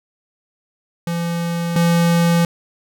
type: tone pair in turn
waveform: square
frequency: 170 / 170 Hz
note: F3 / F3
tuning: -46 / -46 cents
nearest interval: unison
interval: 0 cents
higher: neither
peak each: -20 / -13 dBFS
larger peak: second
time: 1.07-1.76 / 1.76-2.45 s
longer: neither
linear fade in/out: 2 ms
effects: none